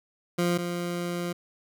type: tone pair in turn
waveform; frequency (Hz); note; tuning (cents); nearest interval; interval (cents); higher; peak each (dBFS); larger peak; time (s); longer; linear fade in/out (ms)
20% pulse; 174.5 / 174.5; F3 / F3; -1 / -1; unison; 0; neither; -18 / -24; first; 0.38-0.58 / 0.58-1.33; second; 10
effects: none